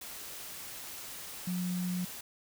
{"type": "tone in noise", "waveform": "sine", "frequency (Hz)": 180, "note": "F#3", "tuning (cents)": -47, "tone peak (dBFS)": -31, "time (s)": [1.47, 2.05], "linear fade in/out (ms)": 5, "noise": "white", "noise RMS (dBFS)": -44, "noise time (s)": [0.01, 2.21], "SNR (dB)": 10, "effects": []}